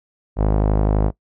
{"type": "tone with low-pass filter", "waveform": "sawtooth", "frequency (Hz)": 51.9, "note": "G#1", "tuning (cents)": 0, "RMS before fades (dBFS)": -17, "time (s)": [0.36, 1.12], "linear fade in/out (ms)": 50, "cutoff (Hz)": 740, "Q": 1.3, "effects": ["noise-tail reverb RT60 0.1 s tail -20 dB re dry"]}